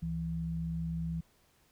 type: tone pair together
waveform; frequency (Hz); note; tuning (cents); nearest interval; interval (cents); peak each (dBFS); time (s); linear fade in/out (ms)
sine; 69.29 / 164.81; C#2 / E3; 0 / 0; octave + minor third; 1500; -40 / -33; 0.02-1.21; 10
effects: pink hiss -68 dBFS RMS until 1.71 s